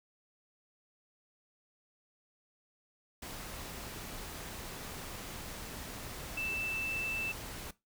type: tone in noise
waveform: sine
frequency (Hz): 2650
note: E7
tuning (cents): +9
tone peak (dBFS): -34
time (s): 6.37-7.32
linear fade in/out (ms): 5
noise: pink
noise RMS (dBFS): -44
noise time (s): 3.22-7.71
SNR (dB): +7
effects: noise-tail reverb RT60 0.2 s tail -18 dB re dry